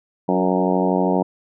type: harmonic tone with a mistuned harmonic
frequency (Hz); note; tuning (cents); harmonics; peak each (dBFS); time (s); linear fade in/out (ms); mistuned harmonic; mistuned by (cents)
92.5; F#2; 0; 2 / 3 / 4 / 5 / 6 / 7 / 8 / 9 / 10; -21 / -23 / -24 / -25 / -26 / -26 / -27 / -28 / -28; 0.28-1.23; 10; 4; -21
effects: none